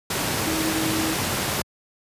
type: tone in noise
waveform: sine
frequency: 319.1 Hz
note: D#4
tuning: 44 cents sharp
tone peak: -25 dBFS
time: 0.47-1.14 s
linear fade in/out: 5 ms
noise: pink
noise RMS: -24 dBFS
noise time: 0.1-1.62 s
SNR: -4 dB
effects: high-pass 100 Hz 12 dB/octave + resampled to 32000 Hz